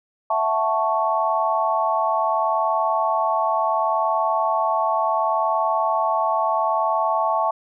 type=chord; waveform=sine; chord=F# minor seventh; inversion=third; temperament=equal; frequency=659.3 / 740 / 880 / 1108.7 Hz; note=E5 / F#5 / A5 / C#6; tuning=0 / 0 / 0 / 0 cents; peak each=-23 / -28 / -22 / -23 dBFS; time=0.3-7.51 s; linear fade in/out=5 ms; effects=none